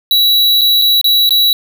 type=tone with dropouts; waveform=square; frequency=3916 Hz; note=B7; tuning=15 cents flat; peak=-8 dBFS; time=0.11-1.53 s; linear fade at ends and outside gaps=1 ms; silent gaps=0.611-0.616 / 0.816-0.82 / 1.013-1.043 / 1.292-1.307 s; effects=none